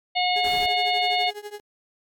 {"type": "harmonic tone", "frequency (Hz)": 723, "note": "F#5", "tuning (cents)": -40, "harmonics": [1, 3, 4, 5, 6], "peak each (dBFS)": [-22, -27, -28, -29, -30], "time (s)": [0.15, 1.31], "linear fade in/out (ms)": 20}
{"type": "tone with tremolo", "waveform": "35% pulse", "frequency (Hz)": 415.3, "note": "G#4", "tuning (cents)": 0, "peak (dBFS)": -29, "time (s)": [0.36, 1.6], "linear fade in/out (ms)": 0, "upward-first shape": "triangle", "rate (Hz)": 12, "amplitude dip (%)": 95}
{"type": "noise", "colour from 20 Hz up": "pink", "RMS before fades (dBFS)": -38, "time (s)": [0.44, 0.66], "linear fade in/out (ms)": 2}
{"type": "tone with exponential growth", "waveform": "sine", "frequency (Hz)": 659.3, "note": "E5", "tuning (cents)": 0, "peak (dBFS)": -30, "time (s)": [0.58, 0.69], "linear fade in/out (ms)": 5, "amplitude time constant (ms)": 23}
{"effects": ["MP3 96 kbps"]}